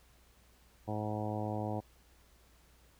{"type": "harmonic tone", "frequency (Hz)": 106.4, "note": "G#2", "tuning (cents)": 42, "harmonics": [1, 2, 3, 4, 5, 6, 7, 8, 9], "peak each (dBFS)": [-38, -41, -42, -46, -43, -45, -42, -48, -49], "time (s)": [0.87, 1.81], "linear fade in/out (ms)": 20, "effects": ["added 60 Hz sine -64 dBFS peak until 2.99 s", "pink hiss -66 dBFS RMS until 2.99 s"]}